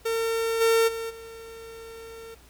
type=tone with level steps; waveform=45% pulse; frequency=454.4 Hz; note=A#4; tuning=44 cents flat; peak=-24 / -18 / -30 / -40 dBFS; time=0.05-2.35 s; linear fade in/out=10 ms; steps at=0.6 / 0.87 / 1.09 s; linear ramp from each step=20 ms; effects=added 60 Hz sine -55 dBFS peak until 2.49 s + pink hiss -55 dBFS RMS until 2.49 s